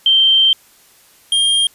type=tone pair in turn; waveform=sine / square; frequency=3136 / 3211 Hz; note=G7 / G7; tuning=0 / +41 cents; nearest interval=unison; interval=41 cents; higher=second; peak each=-8 / -12 dBFS; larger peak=first; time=0.06-0.53 / 1.32-1.67 s; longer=first; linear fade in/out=2 ms; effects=white hiss -49 dBFS RMS until 1.74 s + resampled to 32000 Hz

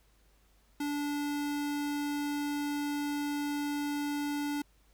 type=tone; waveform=square; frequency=290.4 Hz; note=D4; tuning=19 cents flat; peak=-32 dBFS; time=0.8-4.62 s; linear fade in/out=5 ms; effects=added 50 Hz sine -64 dBFS peak until 4.93 s + pink hiss -69 dBFS RMS until 4.93 s

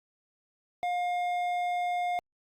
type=tone with hard clipping; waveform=sine; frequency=711 Hz; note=F5; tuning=31 cents sharp; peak=-29 dBFS; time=0.83-2.19 s; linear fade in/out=0 ms; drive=8 dB; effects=Opus 48 kbps

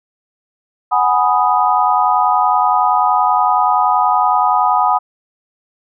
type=chord; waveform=sine; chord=G# minor seventh; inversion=third; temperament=equal; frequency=740 / 830.6 / 987.8 / 1244.5 Hz; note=F#5 / G#5 / B5 / D#6; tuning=0 / 0 / 0 / 0 cents; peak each=-16 dBFS; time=0.91-4.99 s; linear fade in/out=20 ms; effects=none

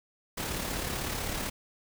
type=noise with amplitude modulation; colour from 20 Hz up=pink; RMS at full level=-32 dBFS; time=0.37-1.5 s; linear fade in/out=10 ms; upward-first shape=sine; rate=35.9 Hz; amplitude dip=40%; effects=none

